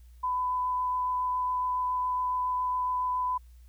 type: tone with vibrato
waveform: sine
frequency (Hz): 1002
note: B5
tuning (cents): +25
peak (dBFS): -26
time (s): 0.23-3.38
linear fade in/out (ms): 10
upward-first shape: triangle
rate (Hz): 7.2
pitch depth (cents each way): 9
effects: added 60 Hz sine -49 dBFS peak until 3.68 s + white hiss -69 dBFS RMS until 3.68 s